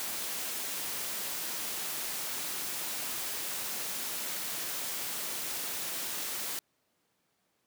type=noise; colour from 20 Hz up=white; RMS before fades=-36 dBFS; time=0-6.59 s; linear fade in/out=0 ms; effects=pink hiss -75 dBFS RMS until 7.66 s + high-pass 150 Hz 12 dB/octave